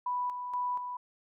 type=tone with tremolo; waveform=sine; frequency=987.8 Hz; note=B5; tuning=in tune; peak=-29 dBFS; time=0.06-0.97 s; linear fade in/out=5 ms; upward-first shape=square; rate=2.1 Hz; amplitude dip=50%; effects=none